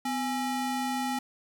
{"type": "ring-modulated tone", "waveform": "square", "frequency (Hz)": 540, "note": "C#5", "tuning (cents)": -45, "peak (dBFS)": -26, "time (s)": [0.05, 1.19], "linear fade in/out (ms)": 5, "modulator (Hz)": 287, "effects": ["11-bit"]}